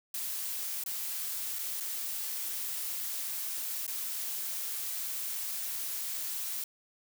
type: noise with dropouts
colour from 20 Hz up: blue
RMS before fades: -36 dBFS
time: 0.14-6.64 s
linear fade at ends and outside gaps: 2 ms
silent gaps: 0.838-0.861 / 1.587-1.59 / 1.801-1.806 / 3.866-3.878 s
effects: none